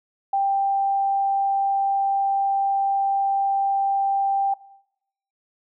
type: tone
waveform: sine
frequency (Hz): 788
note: G5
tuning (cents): +9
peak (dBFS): -18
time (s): 0.33-4.54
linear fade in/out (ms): 5
effects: noise-tail reverb RT60 0.8 s tail -20 dB re dry